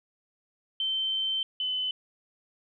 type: tone pair in turn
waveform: sine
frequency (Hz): 3099 / 3026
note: G7 / F#7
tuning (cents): -21 / +38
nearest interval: unison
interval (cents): 41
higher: first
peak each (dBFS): -26 / -27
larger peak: first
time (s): 0.8-1.43 / 1.6-1.91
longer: first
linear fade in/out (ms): 2
effects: none